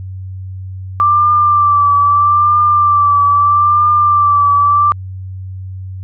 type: tone with vibrato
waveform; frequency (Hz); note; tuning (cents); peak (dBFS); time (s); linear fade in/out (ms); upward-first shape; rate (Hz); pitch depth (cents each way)
sine; 1174.7; D6; 0; -7; 1-4.92; 0; triangle; 0.78; 42
effects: added 94 Hz sine -23 dBFS peak until 6.03 s

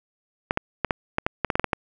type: clicks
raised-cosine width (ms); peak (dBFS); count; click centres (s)
0.5; -6; 12; 0.509 / 0.574 / 0.847 / 0.908 / 1.184 / 1.265 / 1.447 / 1.502 / 1.555 / 1.596 / 1.643 / 1.732
effects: none

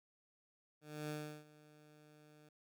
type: tone with ADSR envelope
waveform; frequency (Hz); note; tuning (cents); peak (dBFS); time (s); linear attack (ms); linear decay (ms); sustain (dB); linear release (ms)
15% pulse; 151; D3; +48; -34; 0.81-2.49; 280; 350; -21; 5
effects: none

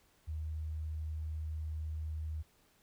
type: tone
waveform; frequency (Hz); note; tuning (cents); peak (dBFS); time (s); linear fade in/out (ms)
sine; 78; D#2; +5; -36; 0.27-2.43; 20
effects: pink hiss -69 dBFS RMS until 2.82 s

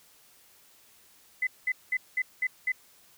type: tone bursts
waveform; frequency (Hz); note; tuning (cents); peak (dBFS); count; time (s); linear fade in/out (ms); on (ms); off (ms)
sine; 2020; B6; +39; -24; 6; 1.42-2.72; 5; 50; 200
effects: white hiss -59 dBFS RMS until 3.17 s

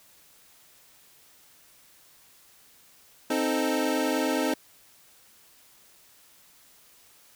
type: chord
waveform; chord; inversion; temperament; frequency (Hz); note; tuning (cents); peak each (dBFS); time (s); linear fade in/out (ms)
25% pulse; A diminished; first; equal; 261.6 / 311.1 / 440; C4 / Eb4 / A4; 0 / 0 / 0; -24 / -24 / -28; 3.3-4.54; 5
effects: white hiss -57 dBFS RMS until 7.35 s

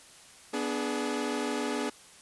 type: chord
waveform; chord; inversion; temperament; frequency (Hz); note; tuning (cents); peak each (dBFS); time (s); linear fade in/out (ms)
sawtooth; G# diminished; first; equal with one note detuned; 246.9 / 293.7 / 421.3; B3 / D4 / G#4; 0 / 0 / +25; -30; 0.53-1.9; 10
effects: white hiss -53 dBFS RMS until 2.21 s + resampled to 24000 Hz

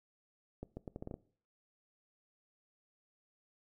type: accelerating click train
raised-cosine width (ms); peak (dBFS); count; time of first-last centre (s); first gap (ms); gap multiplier
2; -29; 8; 0.63-1.141; 140; 0.77
effects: noise-tail reverb RT60 0.5 s tail -20 dB re dry

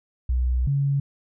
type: tone pair in turn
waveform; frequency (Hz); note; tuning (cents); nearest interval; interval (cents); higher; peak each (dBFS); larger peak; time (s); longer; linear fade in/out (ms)
sine; 62.3 / 139.86; B1 / C#3; +16 / +16; octave + major second; 1400; second; -19; neither; 0.29-0.67 / 0.67-1; first; 5
effects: none

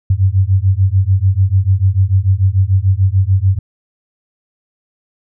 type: beating tone pair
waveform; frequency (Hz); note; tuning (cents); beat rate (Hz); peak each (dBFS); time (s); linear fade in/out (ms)
sine; 92.5 / 99.3; F#2 / G2; 0 / +23; 6.8; -12; 0.1-3.59; 5
effects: none

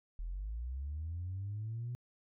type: linear sweep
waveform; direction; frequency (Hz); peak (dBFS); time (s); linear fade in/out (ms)
sine; up; 38.89 to 123.47; -36; 0.19-1.95; 0
effects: tanh soft clip ceiling -33 dBFS

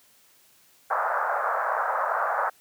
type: band-pass noise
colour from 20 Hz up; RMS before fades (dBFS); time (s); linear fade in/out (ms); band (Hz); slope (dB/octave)
white; -26; 0.9-2.5; 10; 550 to 1500; 48
effects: white hiss -59 dBFS RMS until 2.6 s + high-pass 60 Hz 12 dB/octave

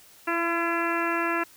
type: harmonic tone with a mistuned harmonic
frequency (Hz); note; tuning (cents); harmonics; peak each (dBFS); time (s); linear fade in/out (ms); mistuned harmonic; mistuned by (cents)
338.6; E4; +46; 1 / 2 / 3 / 4 / 5 / 6 / 7 / 8; -29 / -33 / -31 / -30 / -31 / -37 / -36 / -36; 0.27-1.44; 10; 1; -17
effects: white hiss -53 dBFS RMS until 1.56 s

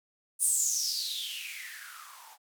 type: noise with band-pass filter sweep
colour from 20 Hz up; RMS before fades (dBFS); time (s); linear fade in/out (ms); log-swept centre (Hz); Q
violet; -33; 0.39-2.38; 50; 9500 to 790; 8.7
effects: none

